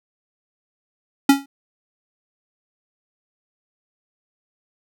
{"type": "tone with exponential decay", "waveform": "square", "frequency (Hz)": 277.2, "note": "C#4", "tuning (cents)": 0, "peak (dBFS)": -7, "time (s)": [1.29, 1.46], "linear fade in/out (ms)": 5, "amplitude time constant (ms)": 35, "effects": []}